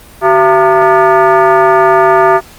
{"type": "tone with frequency modulation", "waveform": "sine", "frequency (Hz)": 146.83, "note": "D3", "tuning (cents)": 0, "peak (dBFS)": -4, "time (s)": [0.21, 2.41], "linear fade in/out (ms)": 50, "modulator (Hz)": 528, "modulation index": 2.3, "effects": ["pink hiss -37 dBFS RMS until 2.58 s", "Opus 32 kbps"]}